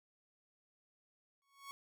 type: tone with exponential growth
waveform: sawtooth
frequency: 1108.7 Hz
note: C#6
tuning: in tune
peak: -40 dBFS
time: 1.42-1.71 s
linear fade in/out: 0 ms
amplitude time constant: 62 ms
effects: none